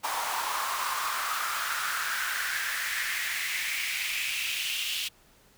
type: noise with high-pass filter sweep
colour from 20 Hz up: pink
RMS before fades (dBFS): -31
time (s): 0.03-5.09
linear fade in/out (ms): 20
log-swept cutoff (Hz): 890 to 3000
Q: 4.1
effects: pink hiss -60 dBFS RMS until 5.57 s